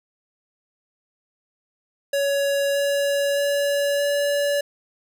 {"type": "tone with pitch steps", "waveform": "square", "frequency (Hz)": [561, 564.9, 568.8, 572.8], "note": ["C#5", "C#5", "C#5", "D5"], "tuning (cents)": [21, 33, 45, -43], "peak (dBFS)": -20, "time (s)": [2.13, 4.61], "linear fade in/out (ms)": 5, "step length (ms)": 620, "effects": []}